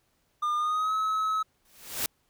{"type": "tone with pitch glide", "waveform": "triangle", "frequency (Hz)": [1208, 1287.2], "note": ["D6", "E6"], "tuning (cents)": [48, -42], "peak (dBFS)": -23, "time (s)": [0.42, 1.43], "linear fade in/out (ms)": 10, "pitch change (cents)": 110, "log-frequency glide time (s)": [0.57, 0.94]}
{"type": "noise with exponential growth", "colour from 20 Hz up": "white", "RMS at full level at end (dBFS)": -26, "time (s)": [1.65, 2.06], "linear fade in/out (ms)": 2, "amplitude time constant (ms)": 88}
{"effects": ["pink hiss -71 dBFS RMS until 2.29 s"]}